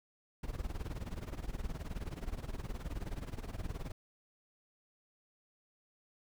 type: noise with tremolo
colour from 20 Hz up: brown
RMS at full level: -37 dBFS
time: 0.43-3.92 s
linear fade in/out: 5 ms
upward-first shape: sine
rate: 19 Hz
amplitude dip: 85%
effects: none